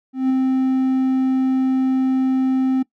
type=tone with ADSR envelope; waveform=triangle; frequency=261.6 Hz; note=C4; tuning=in tune; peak=-11 dBFS; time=0.13-2.83 s; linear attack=170 ms; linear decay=4 ms; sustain=-2 dB; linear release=11 ms; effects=noise-tail reverb RT60 0.1 s tail -21 dB re dry